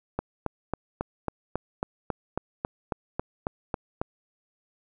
click train, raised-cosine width 1 ms, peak -13 dBFS, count 15, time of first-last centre 0.19-4.015 s, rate 3.66 Hz, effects none

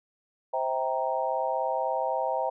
sine chord, C dominant seventh, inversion none, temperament equal with one note detuned, 523.3 / 647.2 / 784 / 932.3 Hz, C5 / E5 / G5 / Bb5, 0 / -32 / 0 / 0 cents, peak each -31 dBFS, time 0.53-2.5 s, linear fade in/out 10 ms, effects none

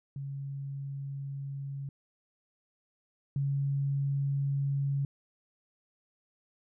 sine tone pair in turn, 138.59 / 139.35 Hz, C#3 / C#3, 0 / +9 cents, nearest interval unison, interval 9 cents, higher second, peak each -35 / -27 dBFS, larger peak second, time 0.16-1.89 / 3.36-5.05 s, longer first, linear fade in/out 2 ms, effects none

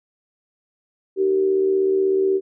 sine tone with amplitude modulation, 384.6 Hz, G4, 33 cents flat, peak -13 dBFS, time 1.16-2.41 s, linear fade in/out 50 ms, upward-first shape sine, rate 76.3 Hz, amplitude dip 55%, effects none

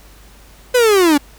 45% pulse linear sweep, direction down, 510 to 277.2 Hz, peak -9 dBFS, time 0.74-1.18 s, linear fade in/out 10 ms, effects added 50 Hz sine -43 dBFS peak until 1.38 s + pink hiss -46 dBFS RMS until 1.38 s

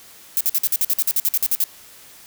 violet noise bursts, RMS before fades -18 dBFS, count 15, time 0.37-1.639 s, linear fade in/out 0 ms, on 37 ms, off 51 ms, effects white hiss -45 dBFS RMS until 2.26 s

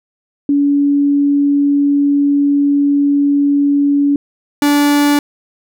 sine / 45% pulse tone pair in turn, 284.7 / 289.8 Hz, C#4 / D4, +46 / -23 cents, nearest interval unison, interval 31 cents, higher second, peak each -9 dBFS, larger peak neither, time 0.49-4.16 / 4.62-5.19 s, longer first, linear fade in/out 2 ms, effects none

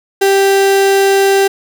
35% pulse tone, 392 Hz, G4, in tune, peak -6 dBFS, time 0.21-1.48 s, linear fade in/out 10 ms, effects none

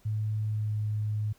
sine tone with pitch glide, 107.4 to 106.29 Hz, A2 to G#2, -41 to +41 cents, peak -27 dBFS, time 0.05-1.33 s, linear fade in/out 10 ms, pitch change -18 cents, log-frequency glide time 0.48-0.76 s, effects pink hiss -63 dBFS RMS until 1.38 s

